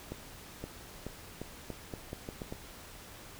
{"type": "accelerating click train", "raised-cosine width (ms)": 2, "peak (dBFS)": -25, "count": 10, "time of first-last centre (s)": [0.12, 2.525], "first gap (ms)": 520, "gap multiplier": 0.82, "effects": ["pink hiss -50 dBFS RMS until 3.39 s"]}